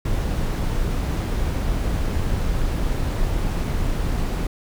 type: noise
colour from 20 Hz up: brown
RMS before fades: -22 dBFS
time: 0.05-4.47 s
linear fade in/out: 5 ms
effects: none